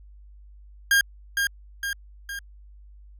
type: tone with echo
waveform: 40% pulse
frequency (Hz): 1614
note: G#6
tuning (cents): -50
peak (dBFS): -15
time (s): 0.91-1.01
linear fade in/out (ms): 2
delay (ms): 460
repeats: 3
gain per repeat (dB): -5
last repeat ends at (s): 2.39
effects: added 50 Hz sine -45 dBFS peak until 3.19 s